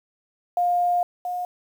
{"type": "tone pair in turn", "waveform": "sine", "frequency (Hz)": [707, 717.3], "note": ["F5", "F5"], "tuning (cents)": [21, 46], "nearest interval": "unison", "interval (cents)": 25, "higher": "second", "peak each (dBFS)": [-18, -25], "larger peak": "first", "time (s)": [[0.57, 1.03], [1.25, 1.45]], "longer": "first", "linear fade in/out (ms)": 2, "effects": ["8-bit"]}